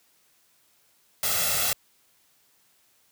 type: noise with comb filter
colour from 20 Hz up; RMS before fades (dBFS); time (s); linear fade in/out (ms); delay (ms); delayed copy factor
white; -25; 1.23-1.73; 2; 1.5; +0.85
effects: white hiss -64 dBFS RMS until 3.11 s + high-pass 60 Hz 12 dB/octave